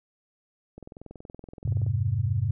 click train, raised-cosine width 2 ms, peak -29 dBFS, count 24, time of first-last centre 0.78-1.865 s, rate 21.2 Hz
sine chord, F minor, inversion none, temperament equal, 87.31 / 103.83 / 130.81 Hz, F2 / Ab2 / C3, 0 / 0 / 0 cents, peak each -31 / -25 / -28 dBFS, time 1.65-2.51 s, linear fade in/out 5 ms
effects none

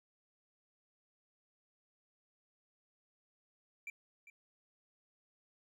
triangle tone with echo, 2349 Hz, D7, in tune, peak -40 dBFS, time 3.87-3.9 s, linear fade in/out 2 ms, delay 400 ms, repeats 1, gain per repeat -13 dB, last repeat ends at 4.3 s, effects none

